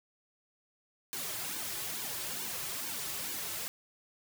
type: noise with flanger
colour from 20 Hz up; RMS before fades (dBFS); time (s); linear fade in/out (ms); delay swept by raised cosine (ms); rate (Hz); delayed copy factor
white; -38; 1.13-3.68; 0; 1.5 to 4.3; 2.3; -1
effects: none